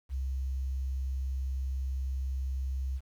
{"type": "tone with quantisation", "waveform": "sine", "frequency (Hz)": 66, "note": "C2", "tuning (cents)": 16, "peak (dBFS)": -30, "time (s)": [0.09, 3.01], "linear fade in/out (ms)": 50, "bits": 10, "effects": []}